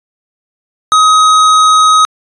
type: tone with tanh clipping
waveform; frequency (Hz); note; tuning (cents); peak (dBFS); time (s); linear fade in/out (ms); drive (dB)
sine; 1263; D#6; +26; -6; 0.92-2.05; 0; 18
effects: resampled to 22050 Hz